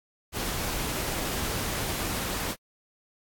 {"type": "noise", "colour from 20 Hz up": "pink", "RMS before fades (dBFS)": -31, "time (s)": [0.32, 2.56], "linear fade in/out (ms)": 50, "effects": ["AAC 64 kbps"]}